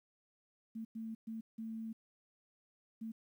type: tone bursts at uneven times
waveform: sine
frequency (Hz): 223.5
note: A3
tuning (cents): +27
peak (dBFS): -40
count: 5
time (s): 0.75-0.85 / 0.95-1.15 / 1.27-1.41 / 1.58-1.93 / 3.01-3.12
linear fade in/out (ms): 10
effects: 12-bit